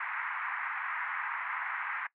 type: band-pass noise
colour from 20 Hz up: white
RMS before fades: -36 dBFS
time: 0-2.07 s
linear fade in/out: 5 ms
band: 900 to 2100 Hz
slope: 48 dB/octave
effects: noise-tail reverb RT60 0.1 s tail -20 dB re dry